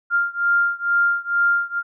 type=beating tone pair; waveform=sine; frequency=1396.9 / 1399.1 Hz; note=F6 / F6; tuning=0 / +3 cents; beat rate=2.2 Hz; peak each=-19 / -20 dBFS; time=0.1-1.83 s; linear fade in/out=50 ms; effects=none